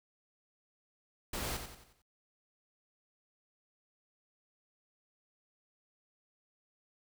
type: noise with echo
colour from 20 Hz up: pink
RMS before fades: -38 dBFS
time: 1.33-1.57 s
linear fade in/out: 5 ms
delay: 90 ms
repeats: 5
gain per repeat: -7 dB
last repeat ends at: 2.02 s
effects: noise-tail reverb RT60 0.1 s tail -26 dB re dry